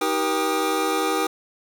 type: tone cluster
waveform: square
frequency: 315.3 / 385.7 / 477.9 / 794 / 1236 Hz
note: D#4 / G4 / A#4 / G5 / D#6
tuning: +23 / -28 / +43 / +22 / -12 cents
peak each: -28 dBFS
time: 0.01-1.27 s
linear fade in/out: 5 ms
effects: none